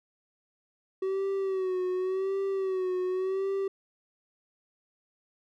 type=tone with vibrato; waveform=triangle; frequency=378.3 Hz; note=F#4; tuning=38 cents sharp; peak=-25 dBFS; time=1.02-3.68 s; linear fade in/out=5 ms; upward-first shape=sine; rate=0.89 Hz; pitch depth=58 cents each way; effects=none